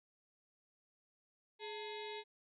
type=harmonic tone with a mistuned harmonic; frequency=421.2 Hz; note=G#4; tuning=24 cents sharp; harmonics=1 / 2 / 4 / 5 / 6 / 7 / 8 / 9 / 10; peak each=-46 / -49 / -58 / -53 / -56 / -61 / -55 / -55 / -61 dBFS; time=1.59-2.24 s; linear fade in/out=50 ms; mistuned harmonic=2; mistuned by=+110 cents; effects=none